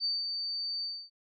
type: tone with ADSR envelope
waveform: sine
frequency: 4589 Hz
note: D8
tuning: 41 cents flat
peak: -27 dBFS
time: 0-1.1 s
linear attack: 45 ms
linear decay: 190 ms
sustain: -5 dB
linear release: 270 ms
effects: none